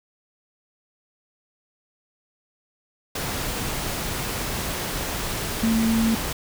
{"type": "tone in noise", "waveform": "sine", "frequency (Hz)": 225.4, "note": "A3", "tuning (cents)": 42, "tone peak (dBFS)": -18, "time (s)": [5.63, 6.15], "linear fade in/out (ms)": 5, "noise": "pink", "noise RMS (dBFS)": -28, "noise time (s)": [3.15, 6.33], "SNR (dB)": 7, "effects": []}